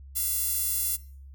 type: tone with high-pass filter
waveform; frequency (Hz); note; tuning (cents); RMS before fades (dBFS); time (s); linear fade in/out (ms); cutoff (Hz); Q
sawtooth; 689; F5; -24; -28; 0.15-0.97; 20; 11000; 0.99
effects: noise-tail reverb RT60 0.5 s tail -21 dB re dry + added 68 Hz sine -43 dBFS peak until 1.34 s